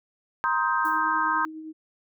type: chord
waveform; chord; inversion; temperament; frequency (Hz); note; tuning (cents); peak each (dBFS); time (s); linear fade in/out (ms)
sine; C minor seventh; third; just; 941.9 / 1046.5 / 1255.8 / 1569.8; Bb5 / C6 / Eb6 / G6; +18 / 0 / +16 / +2; -27; 0.44-1.45; 0
type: tone with tremolo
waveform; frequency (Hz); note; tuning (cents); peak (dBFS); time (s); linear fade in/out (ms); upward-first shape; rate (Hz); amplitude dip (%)
sine; 314.8; D#4; +20; -34; 0.84-1.73; 20; triangle; 9.8; 40
type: noise with exponential decay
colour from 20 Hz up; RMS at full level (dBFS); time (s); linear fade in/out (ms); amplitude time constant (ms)
violet; -41; 0.85-1.08; 0; 49
effects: none